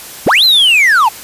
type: linear two-way sweep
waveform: triangle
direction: up then down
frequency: 32 to 4186 to 804 Hz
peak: -4 dBFS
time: 0.26-1.09 s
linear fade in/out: 10 ms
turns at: 0.44 s
effects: white hiss -30 dBFS RMS until 1.23 s + resampled to 32000 Hz